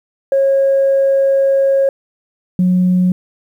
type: tone pair in turn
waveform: sine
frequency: 545 / 181.87 Hz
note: C#5 / F#3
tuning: -29 / -30 cents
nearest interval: octave + perfect fifth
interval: 1901 cents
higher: first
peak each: -8 dBFS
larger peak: neither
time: 0.32-1.89 / 2.59-3.12 s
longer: first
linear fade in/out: 2 ms
effects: tanh soft clip ceiling -6 dBFS + 8-bit